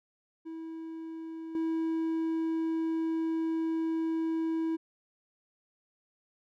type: tone with level steps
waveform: triangle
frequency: 324.7 Hz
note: E4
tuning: 26 cents flat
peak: -36 / -26 dBFS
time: 0.45-4.77 s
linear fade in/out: 20 ms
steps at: 1.55 s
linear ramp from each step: 2 ms
effects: none